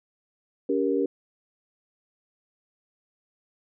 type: chord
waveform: sine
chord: G diminished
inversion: second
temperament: just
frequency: 282.2 / 392 / 470.4 Hz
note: Db4 / G4 / Bb4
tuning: +31 / 0 / +16 cents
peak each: -26 dBFS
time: 0.69-1.06 s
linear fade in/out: 5 ms
effects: none